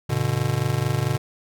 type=chord; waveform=square; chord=G major; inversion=none; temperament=just; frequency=98 / 122.5 / 147 Hz; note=G2 / B2 / D3; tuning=0 / -14 / +2 cents; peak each=-30 / -24 / -26 dBFS; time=0.09-1.18 s; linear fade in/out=10 ms; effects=none